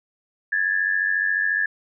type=tone pair together; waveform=sine; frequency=1665.8 / 1760 Hz; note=G#6 / A6; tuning=+5 / 0 cents; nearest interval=minor second; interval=95 cents; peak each=-22 dBFS; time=0.52-1.66 s; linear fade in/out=5 ms; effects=none